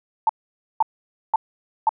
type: tone bursts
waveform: sine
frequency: 887 Hz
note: A5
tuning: 14 cents sharp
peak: -13 dBFS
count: 4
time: 0.27-1.892 s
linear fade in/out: 2 ms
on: 23 ms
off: 510 ms
effects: none